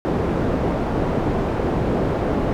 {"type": "low-pass noise", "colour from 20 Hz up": "white", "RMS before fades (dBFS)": -21, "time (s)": [0.05, 2.53], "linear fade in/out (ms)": 0, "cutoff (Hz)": 470, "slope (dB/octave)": 12, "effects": []}